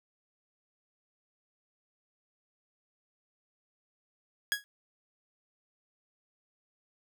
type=tone with exponential decay; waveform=sawtooth; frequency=1661.2 Hz; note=G#6; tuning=in tune; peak=-20 dBFS; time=4.52-4.64 s; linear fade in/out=0 ms; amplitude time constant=26 ms; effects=none